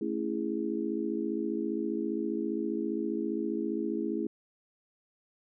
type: chord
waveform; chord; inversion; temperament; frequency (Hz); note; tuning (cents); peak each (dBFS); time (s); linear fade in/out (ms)
sine; A major seventh; none; just; 220 / 275 / 330 / 412.5; A3 / C#4 / E4 / G#4; 0 / -14 / +2 / -12; -35 / -36 / -33 / -36; 0.01-4.27; 5
effects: none